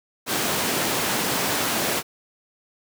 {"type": "high-pass noise", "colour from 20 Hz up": "pink", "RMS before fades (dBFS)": -24, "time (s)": [0.26, 2.03], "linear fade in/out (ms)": 50, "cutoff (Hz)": 210, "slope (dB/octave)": 12, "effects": []}